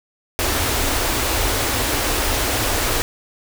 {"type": "band-stop noise", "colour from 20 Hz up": "pink", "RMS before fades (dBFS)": -20, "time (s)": [0.39, 3.02], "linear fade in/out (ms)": 0, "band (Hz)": [120, 240], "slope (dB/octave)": 48, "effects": []}